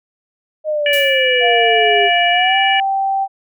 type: exponential sweep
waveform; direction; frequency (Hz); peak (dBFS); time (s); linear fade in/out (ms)
sine; down; 623 to 398.5; -15; 0.64-2.1; 50
type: harmonic tone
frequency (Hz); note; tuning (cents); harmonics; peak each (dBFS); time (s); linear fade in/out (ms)
582; D5; -16; 3 / 4 / 5; -18 / -18 / -17; 0.86-2.8; 2
type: noise with exponential decay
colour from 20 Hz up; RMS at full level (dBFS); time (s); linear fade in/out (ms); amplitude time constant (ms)
blue; -24; 0.93-1.35; 2; 90
type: tone with pitch glide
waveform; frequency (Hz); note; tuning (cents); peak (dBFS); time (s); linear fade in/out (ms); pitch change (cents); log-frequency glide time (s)
sine; 698.5 to 779.5; F5 to G5; 0 to -10; -14; 1.4-3.28; 50; +190; 2.31-2.57
effects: none